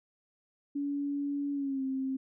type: tone with pitch glide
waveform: sine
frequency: 284.4 to 265.4 Hz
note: C#4 to C4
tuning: +45 to +25 cents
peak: -30 dBFS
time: 0.75-2.17 s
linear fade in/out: 10 ms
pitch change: -120 cents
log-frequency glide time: 1.53-1.83 s
effects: none